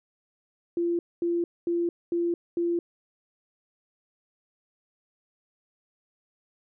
sine tone bursts, 343.2 Hz, F4, 30 cents flat, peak -23 dBFS, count 5, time 0.77-2.79 s, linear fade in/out 2 ms, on 220 ms, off 230 ms, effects none

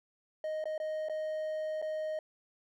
triangle tone with dropouts, 622.3 Hz, D#5, in tune, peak -31 dBFS, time 0.44-2.19 s, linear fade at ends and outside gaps 2 ms, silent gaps 0.641-0.655 / 0.779-0.8 / 1.086-1.096 / 1.817-1.824 s, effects none

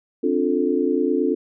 sine chord, D minor seventh, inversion third, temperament just, 264.3 / 293.7 / 352.4 / 440.5 Hz, C4 / D4 / F4 / A4, +18 / 0 / +16 / +2 cents, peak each -23 dBFS, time 0.23-1.35 s, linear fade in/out 10 ms, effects none

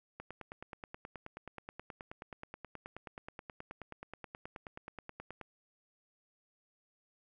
click train, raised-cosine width 0.5 ms, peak -29 dBFS, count 50, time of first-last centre 0.2-5.413 s, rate 9.4 Hz, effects none

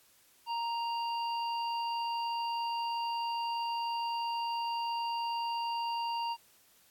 harmonic tone, 932.3 Hz, A#5, in tune, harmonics 1 / 3 / 5, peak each -32 / -42 / -45 dBFS, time 0.46-6.37 s, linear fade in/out 50 ms, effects white hiss -64 dBFS RMS until 6.9 s + AAC 64 kbps

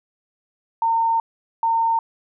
sine tone pair in turn, 912 / 912 Hz, A#5 / A#5, -38 / -38 cents, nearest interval unison, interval 0 cents, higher neither, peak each -16 dBFS, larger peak neither, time 0.82-1.2 / 1.63-1.99 s, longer first, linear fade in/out 2 ms, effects none

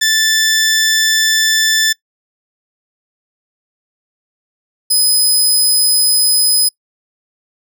15% pulse tone pair in turn, 1760 / 5029 Hz, A6 / D#8, 0 / +18 cents, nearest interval octave + tritone, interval 1818 cents, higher second, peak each -4 dBFS, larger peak neither, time 0.01-1.93 / 4.9-6.69 s, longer first, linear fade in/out 10 ms, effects noise-tail reverb RT60 0.1 s tail -22 dB re dry

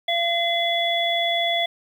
harmonic tone, 683 Hz, F5, 39 cents flat, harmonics 1 / 3 / 5, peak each -23 / -26 / -23 dBFS, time 0.08-1.66 s, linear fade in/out 5 ms, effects 8-bit

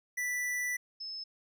square / sine tone pair in turn, 1974 / 5218 Hz, B6 / E8, -1 / -18 cents, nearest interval octave + perfect fourth, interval 1683 cents, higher second, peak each -32 / -38 dBFS, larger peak first, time 0.17-0.77 / 1-1.24 s, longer first, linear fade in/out 10 ms, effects none

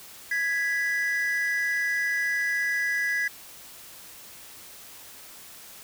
triangle tone pair together, 1661.2 / 1975.5 Hz, G#6 / B6, 0 / 0 cents, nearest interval minor third, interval 300 cents, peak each -25 dBFS, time 0.31-3.28 s, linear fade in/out 5 ms, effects white hiss -46 dBFS RMS until 5.83 s

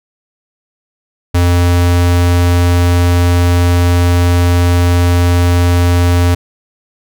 square tone, 87.7 Hz, F2, 8 cents sharp, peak -8 dBFS, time 1.34-6.35 s, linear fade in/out 10 ms, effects none

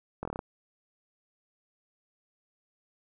slowing click train, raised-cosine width 1 ms, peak -20 dBFS, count 7, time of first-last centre 0.23-0.391 s, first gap 22 ms, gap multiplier 1.08, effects none

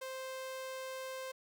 sawtooth tone, 523.3 Hz, C5, in tune, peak -37 dBFS, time 0.01-1.32 s, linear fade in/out 10 ms, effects none

